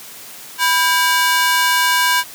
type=ring-modulated tone; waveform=sawtooth; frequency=1294 Hz; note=E6; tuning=32 cents flat; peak=-6 dBFS; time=0.58-2.24 s; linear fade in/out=50 ms; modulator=305 Hz; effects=white hiss -36 dBFS RMS until 2.34 s + high-pass 100 Hz 12 dB/octave